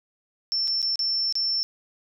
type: tone with dropouts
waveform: sine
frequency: 5380 Hz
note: E8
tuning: 34 cents sharp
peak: -22 dBFS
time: 0.52-1.63 s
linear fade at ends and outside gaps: 0 ms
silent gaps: 0.674-0.679 / 0.818-0.827 / 0.957-0.992 / 1.325-1.354 s
effects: none